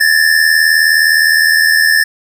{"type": "tone pair together", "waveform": "square", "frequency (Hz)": [1720.5, 1800], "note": ["A6", "A6"], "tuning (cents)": [-39, 39], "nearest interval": "minor second", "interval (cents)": 78, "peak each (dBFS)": -11, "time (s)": [0, 2.04], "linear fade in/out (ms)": 10, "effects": []}